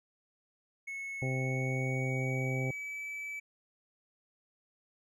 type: tone with pitch glide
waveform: triangle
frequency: 2196 to 2303 Hz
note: C#7 to D7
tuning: -17 to -34 cents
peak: -36 dBFS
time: 0.87-3.4 s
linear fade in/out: 10 ms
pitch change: +83 cents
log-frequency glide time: 1.23-3.03 s
type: harmonic tone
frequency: 130.81 Hz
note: C3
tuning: in tune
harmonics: 1 / 2 / 3 / 4 / 5 / 6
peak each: -32 / -40 / -41 / -41 / -48 / -47 dBFS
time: 1.22-2.71 s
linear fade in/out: 2 ms
effects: none